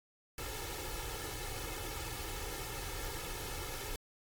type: noise with comb filter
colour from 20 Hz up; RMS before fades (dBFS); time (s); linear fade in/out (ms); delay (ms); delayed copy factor
pink; -41; 0.38-3.96; 2; 2.3; +0.85
effects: AAC 64 kbps